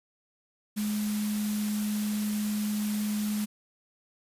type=tone in noise; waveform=sine; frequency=210.2 Hz; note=G#3; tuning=21 cents sharp; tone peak=-27 dBFS; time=0.76-3.46 s; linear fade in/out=20 ms; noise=white; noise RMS=-39 dBFS; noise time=0.76-3.46 s; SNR=+9 dB; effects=resampled to 32000 Hz